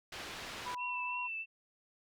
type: low-pass noise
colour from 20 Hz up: white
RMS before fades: -45 dBFS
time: 0.12-0.75 s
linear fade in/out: 5 ms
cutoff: 3500 Hz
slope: 12 dB/octave
type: tone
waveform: sine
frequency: 987.8 Hz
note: B5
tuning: in tune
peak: -38 dBFS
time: 0.65-1.28 s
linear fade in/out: 20 ms
type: tone with vibrato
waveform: sine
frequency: 2687 Hz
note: E7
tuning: 33 cents sharp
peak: -37 dBFS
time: 0.77-1.46 s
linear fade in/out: 50 ms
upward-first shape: triangle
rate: 2.9 Hz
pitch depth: 37 cents each way
effects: none